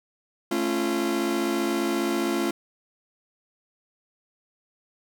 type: chord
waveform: 40% pulse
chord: A augmented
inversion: none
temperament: just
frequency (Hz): 220 / 275 / 343.8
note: A3 / C#4 / E#4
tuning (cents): 0 / -14 / -27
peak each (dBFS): -29 / -28 / -25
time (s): 0.51-2.51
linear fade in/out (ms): 5
effects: none